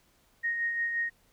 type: tone with tremolo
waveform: sine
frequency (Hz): 1864.7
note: A#6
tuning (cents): 0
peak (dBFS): -26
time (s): 0.43-1.1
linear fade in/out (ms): 20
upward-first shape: sine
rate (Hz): 5.7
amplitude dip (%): 40
effects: pink hiss -66 dBFS RMS until 1.32 s